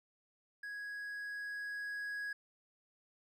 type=tone with level ramp; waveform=triangle; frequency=1661.2 Hz; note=G#6; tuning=in tune; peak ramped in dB=-40 to -36 dBFS; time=0.63-2.33 s; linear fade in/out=5 ms; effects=none